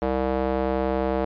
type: tone with band-pass filter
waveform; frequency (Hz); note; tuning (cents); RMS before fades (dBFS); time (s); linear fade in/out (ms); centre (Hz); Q
square; 65.41; C2; 0; -24; 0.02-1.25; 0; 560; 1.5
effects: resampled to 11025 Hz